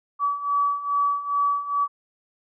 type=beating tone pair; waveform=sine; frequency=1143 / 1145.4 Hz; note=D6 / D6; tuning=-47 / -44 cents; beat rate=2.4 Hz; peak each=-26 / -22 dBFS; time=0.19-1.88 s; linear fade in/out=50 ms; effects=none